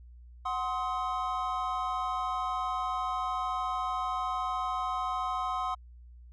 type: chord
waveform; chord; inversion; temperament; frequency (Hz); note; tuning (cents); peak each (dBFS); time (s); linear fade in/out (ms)
triangle; C diminished; second; equal with one note detuned; 740 / 1046.5 / 1267.7; Gb5 / C6 / Eb6; 0 / 0 / +32; -33 / -31 / -33; 0.45-5.75; 10
effects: added 60 Hz sine -48 dBFS peak until 6.32 s + resampled to 22050 Hz

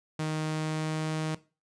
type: tone with pitch glide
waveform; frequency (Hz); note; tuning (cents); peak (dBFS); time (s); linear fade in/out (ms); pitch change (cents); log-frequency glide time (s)
sawtooth; 155.8 to 156.88; D#3 to D#3; +3 to +15; -25; 0.19-1.35; 5; +12; 0.41-1.13
effects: noise-tail reverb RT60 0.3 s tail -17 dB re dry + resampled to 22050 Hz

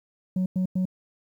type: tone bursts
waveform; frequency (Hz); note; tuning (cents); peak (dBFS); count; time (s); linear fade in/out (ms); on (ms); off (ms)
sine; 185; F#3; 0; -19; 3; 0.36-0.854; 5; 100; 97
effects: tanh soft clip ceiling -21 dBFS + 10-bit

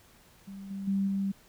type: tone with level steps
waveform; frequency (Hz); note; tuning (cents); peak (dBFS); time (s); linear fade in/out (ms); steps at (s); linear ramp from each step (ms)
sine; 195.9; G3; -1; -40 / -34 / -25 / -27; 0.47-1.32; 10; 0.7 / 0.87 / 1.07; 10
effects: pink hiss -59 dBFS RMS until 1.48 s

